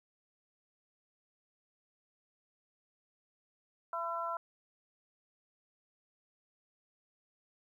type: harmonic tone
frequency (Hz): 336.4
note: E4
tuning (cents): +35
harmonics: 2 / 3 / 4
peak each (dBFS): -40 / -38 / -38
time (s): 3.93-4.37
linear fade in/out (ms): 2
effects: 12-bit